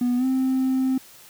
triangle tone with pitch glide, 245.4 to 261.5 Hz, B3 to C4, -11 to -1 cents, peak -16 dBFS, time 0.01-0.98 s, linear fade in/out 5 ms, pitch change +110 cents, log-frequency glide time 0.17-0.25 s, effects tanh soft clip ceiling -14 dBFS + white hiss -48 dBFS RMS until 1.29 s

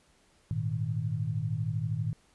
sine chord, Ab suspended second, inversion none, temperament equal, 103.83 / 116.54 / 155.56 Hz, Ab2 / Bb2 / Eb3, 0 / 0 / 0 cents, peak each -34 / -32 / -33 dBFS, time 0.51-2.13 s, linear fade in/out 0 ms, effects pink hiss -65 dBFS RMS until 2.34 s + resampled to 24000 Hz

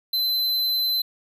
square tone, 4055 Hz, B7, 45 cents sharp, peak -21 dBFS, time 0.13-1.02 s, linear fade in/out 5 ms, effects none

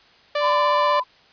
sawtooth tone, 587.3 Hz, D5, in tune, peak -16 dBFS, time 0.35-1 s, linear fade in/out 5 ms
sine tone with vibrato, 1018 Hz, C6, 48 cents flat, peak -18 dBFS, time 0.4-1.04 s, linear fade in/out 50 ms, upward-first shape sine, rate 16 Hz, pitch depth 36 cents each way
blue noise, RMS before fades -32 dBFS, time 0.44-0.54 s, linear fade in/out 5 ms
effects white hiss -53 dBFS RMS until 1.32 s + resampled to 11025 Hz

